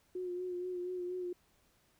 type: tone with vibrato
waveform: sine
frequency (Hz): 360.5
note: F#4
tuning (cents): -45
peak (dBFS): -36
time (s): 0.15-1.33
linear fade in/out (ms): 5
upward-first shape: sine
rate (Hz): 4.2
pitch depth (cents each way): 31
effects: pink hiss -71 dBFS RMS until 1.99 s